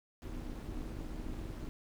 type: noise with amplitude modulation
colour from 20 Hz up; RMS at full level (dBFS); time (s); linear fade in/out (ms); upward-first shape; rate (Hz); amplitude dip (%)
brown; -38; 0.22-1.69; 0; sine; 277; 80
effects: none